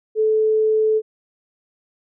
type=tone; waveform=sine; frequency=435 Hz; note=A4; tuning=20 cents flat; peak=-14 dBFS; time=0.15-1.02 s; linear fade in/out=50 ms; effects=none